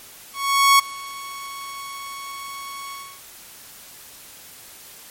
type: tone with ADSR envelope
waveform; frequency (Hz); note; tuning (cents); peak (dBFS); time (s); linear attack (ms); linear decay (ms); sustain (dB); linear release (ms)
sawtooth; 1108.7; C#6; 0; -6; 0.33-3.21; 460; 10; -22; 280
effects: white hiss -43 dBFS RMS until 5.1 s + MP3 64 kbps